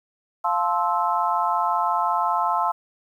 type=chord; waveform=sine; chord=F major seventh; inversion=none; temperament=just; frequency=698.5 / 873.1 / 1047.7 / 1309.6 Hz; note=F5 / A5 / C6 / E6; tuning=0 / -14 / +2 / -12 cents; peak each=-26 / -24 / -24 / -26 dBFS; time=0.44-2.72 s; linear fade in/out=10 ms; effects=9-bit